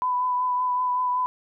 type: tone with vibrato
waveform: sine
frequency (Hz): 998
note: B5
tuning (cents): +18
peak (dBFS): -21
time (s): 0.02-1.26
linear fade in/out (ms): 0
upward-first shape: triangle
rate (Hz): 5.3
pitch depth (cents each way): 21
effects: none